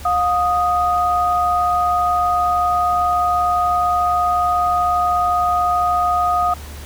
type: tone pair together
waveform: sine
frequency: 713 / 1244.5 Hz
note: F5 / D#6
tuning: +36 / 0 cents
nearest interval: minor seventh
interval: 964 cents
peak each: -17 dBFS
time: 0.05-6.54 s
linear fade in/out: 5 ms
effects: added 73 Hz sine -32 dBFS peak until 6.85 s + pink hiss -38 dBFS RMS until 6.85 s